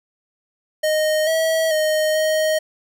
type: tone with pitch steps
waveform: square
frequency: 619 / 645 / 620 / 625 Hz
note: D#5 / E5 / D#5 / D#5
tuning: -9 / -38 / -6 / +8 cents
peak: -17 dBFS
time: 0.83-2.59 s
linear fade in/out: 10 ms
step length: 440 ms
effects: none